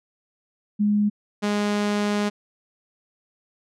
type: tone pair in turn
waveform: sine / sawtooth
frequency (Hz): 207.6 / 206.7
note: G#3 / G#3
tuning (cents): 0 / -8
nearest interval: unison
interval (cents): 8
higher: first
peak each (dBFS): -17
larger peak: neither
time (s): 0.79-1.1 / 1.42-2.3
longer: second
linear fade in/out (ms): 20
effects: low-pass 7000 Hz 12 dB/octave